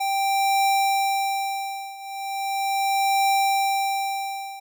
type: tone with tremolo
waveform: square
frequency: 785 Hz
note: G5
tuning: 2 cents sharp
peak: -18 dBFS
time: 0-4.6 s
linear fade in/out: 10 ms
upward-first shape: triangle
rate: 0.38 Hz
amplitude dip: 90%
effects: none